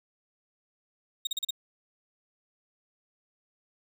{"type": "tone bursts", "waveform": "35% pulse", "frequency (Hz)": 3729, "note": "A#7", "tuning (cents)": 0, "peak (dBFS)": -25, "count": 5, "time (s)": [1.25, 1.507], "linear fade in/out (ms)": 5, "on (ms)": 21, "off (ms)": 38, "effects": []}